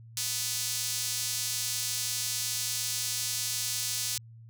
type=tone with high-pass filter; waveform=sawtooth; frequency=248.5 Hz; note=B3; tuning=11 cents sharp; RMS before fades=-32 dBFS; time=0.17-4.18 s; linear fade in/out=0 ms; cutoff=5400 Hz; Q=1.1; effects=added 114 Hz sine -47 dBFS peak until 4.49 s